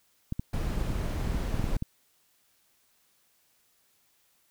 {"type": "clicks", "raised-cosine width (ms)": 5, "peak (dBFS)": -18, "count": 10, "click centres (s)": [0.324, 0.395, 0.903, 1.273, 1.346, 1.543, 1.596, 1.642, 1.766, 1.824]}
{"type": "noise", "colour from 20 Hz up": "brown", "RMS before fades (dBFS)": -30, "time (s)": [0.53, 1.77], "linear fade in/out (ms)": 5}
{"effects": ["white hiss -68 dBFS RMS until 4.5 s"]}